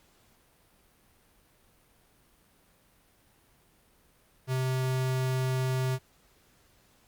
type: tone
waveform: square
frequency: 129.8 Hz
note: C3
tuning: 13 cents flat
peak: -27 dBFS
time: 4.47-5.99 s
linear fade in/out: 50 ms
effects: pink hiss -64 dBFS RMS until 7.07 s + Opus 48 kbps